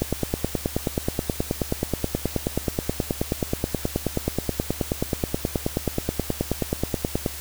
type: click train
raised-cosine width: 2 ms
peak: -8 dBFS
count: 69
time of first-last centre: 0.02-7.262 s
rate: 9.39 Hz
effects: added 72 Hz sine -39 dBFS peak until 7.4 s + white hiss -36 dBFS RMS until 7.4 s